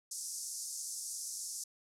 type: band-pass noise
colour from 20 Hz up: pink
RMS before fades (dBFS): -42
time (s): 0.11-1.64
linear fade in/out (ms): 5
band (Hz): 5300 to 11000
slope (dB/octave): 48
effects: none